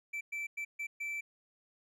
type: tone bursts at uneven times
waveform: triangle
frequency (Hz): 2328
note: D7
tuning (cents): -16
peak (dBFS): -34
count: 5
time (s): 0.13-0.21 / 0.32-0.47 / 0.57-0.65 / 0.79-0.87 / 1-1.21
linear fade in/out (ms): 10
effects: none